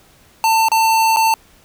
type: tone with dropouts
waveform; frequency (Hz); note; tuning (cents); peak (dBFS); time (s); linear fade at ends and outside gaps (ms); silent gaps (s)
square; 894; A5; +27; -12; 0.44-1.34; 1; 0.685-0.717 / 1.162-1.169
effects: pink hiss -50 dBFS RMS until 1.64 s